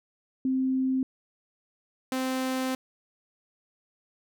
sine / sawtooth tone pair in turn, 261.6 / 259.8 Hz, C4 / C4, 0 / -12 cents, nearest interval unison, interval 12 cents, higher first, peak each -23 dBFS, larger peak neither, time 0.45-1.03 / 2.12-2.75 s, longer second, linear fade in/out 2 ms, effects none

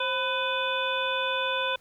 harmonic tone with a mistuned harmonic, 500 Hz, B4, 21 cents sharp, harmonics 1 / 2 / 3 / 5 / 6 / 7, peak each -31 / -31 / -32 / -33 / -40 / -32 dBFS, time 0-1.76 s, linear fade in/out 5 ms, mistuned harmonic 1, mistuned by +91 cents, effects pink hiss -61 dBFS RMS until 1.8 s

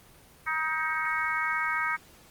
harmonic tone, 315.3 Hz, D#4, 23 cents sharp, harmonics 3 / 4 / 5 / 6 / 7, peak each -35 / -31 / -31 / -34 / -32 dBFS, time 0.46-1.97 s, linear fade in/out 20 ms, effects pink hiss -55 dBFS RMS until 2.3 s + Opus 24 kbps

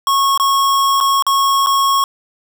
square tone with dropouts, 1097 Hz, C#6, 18 cents flat, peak -12 dBFS, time 0.07-2.04 s, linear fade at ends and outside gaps 1 ms, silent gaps 0.376-0.398 / 1.003-1.009 / 1.224-1.266 / 1.662-1.669 s, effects none

